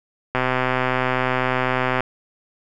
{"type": "click train", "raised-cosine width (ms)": 0.5, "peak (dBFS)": -5, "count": 213, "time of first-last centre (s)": [0.35, 2.006], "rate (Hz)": 128, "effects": []}